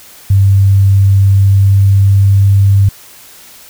sine tone with pitch glide, 98 to 98.91 Hz, G2 to G2, 0 to +16 cents, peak -4 dBFS, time 0.3-2.89 s, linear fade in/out 5 ms, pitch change +16 cents, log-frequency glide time 1.29-2.59 s, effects white hiss -37 dBFS RMS until 3.69 s

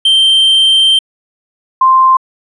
triangle / sine tone pair in turn, 3136 / 1046.5 Hz, G7 / C6, 0 / 0 cents, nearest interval octave + perfect fifth, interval 1900 cents, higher first, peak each -4 dBFS, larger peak neither, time 0.05-0.99 / 1.81-2.17 s, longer first, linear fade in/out 5 ms, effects resampled to 24000 Hz

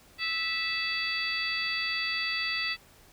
harmonic tone with a mistuned harmonic, 656 Hz, E5, 9 cents flat, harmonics 2 / 3 / 4 / 5 / 6 / 7, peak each -40 / -33 / -33 / -37 / -42 / -34 dBFS, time 0.18-2.77 s, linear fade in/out 50 ms, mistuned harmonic 5, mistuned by +73 cents, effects pink hiss -57 dBFS RMS until 3.12 s

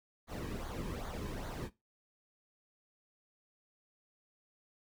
brown noise with flanger, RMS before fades -41 dBFS, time 0.27-1.7 s, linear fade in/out 50 ms, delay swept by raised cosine 0.37 to 1.47 ms, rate 2.5 Hz, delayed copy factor -0.65, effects noise-tail reverb RT60 0.2 s tail -17 dB re dry

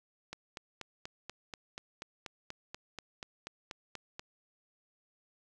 click train, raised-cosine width 0.2 ms, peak -24 dBFS, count 17, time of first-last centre 0.33-4.195 s, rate 4.14 Hz, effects none

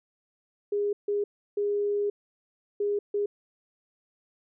sine tone bursts at uneven times, 409.5 Hz, G#4, 24 cents flat, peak -24 dBFS, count 5, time 0.72-0.93 / 1.08-1.24 / 1.57-2.1 / 2.8-2.99 / 3.14-3.26 s, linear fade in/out 5 ms, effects none

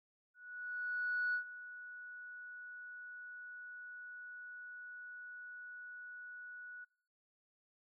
sine tone with ADSR envelope, 1470 Hz, F#6, 12 cents flat, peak -31 dBFS, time 0.34-6.85 s, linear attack 1000 ms, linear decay 97 ms, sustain -16 dB, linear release 14 ms, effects noise-tail reverb RT60 0.6 s tail -26 dB re dry + tanh soft clip ceiling -28 dBFS

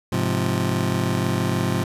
25% pulse chord, F minor, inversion first, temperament just, 104.77 / 130.96 / 174.61 Hz, Ab2 / C3 / F3, +16 / +2 / 0 cents, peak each -21 dBFS, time 0.12-1.84 s, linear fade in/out 5 ms, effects resampled to 32000 Hz

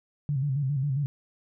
sine tone with vibrato, 138.59 Hz, C#3, in tune, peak -24 dBFS, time 0.29-1.06 s, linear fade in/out 0 ms, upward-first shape square, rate 7.4 Hz, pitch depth 88 cents each way, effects none

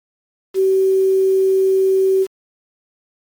sine tone with quantisation, 382.4 Hz, G4, 43 cents flat, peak -11 dBFS, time 0.54-2.27 s, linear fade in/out 50 ms, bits 6, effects MP3 96 kbps

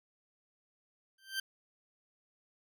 20% pulse tone with exponential growth, 1564 Hz, G6, 4 cents flat, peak -26 dBFS, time 1.18-1.4 s, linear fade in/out 5 ms, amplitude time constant 47 ms, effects none

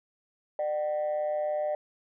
sine tone pair together, 601.1 / 758 Hz, D5 / F#5, +40 / +42 cents, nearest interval major third, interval 402 cents, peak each -26 / -33 dBFS, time 0.59-1.75 s, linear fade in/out 2 ms, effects tanh soft clip ceiling -23 dBFS

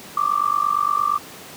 sine tone with amplitude modulation, 1174.7 Hz, D6, in tune, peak -13 dBFS, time 0.17-1.18 s, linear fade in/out 5 ms, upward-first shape sine, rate 48.7 Hz, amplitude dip 95%, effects pink hiss -39 dBFS RMS until 1.56 s + high-pass 150 Hz 12 dB/octave

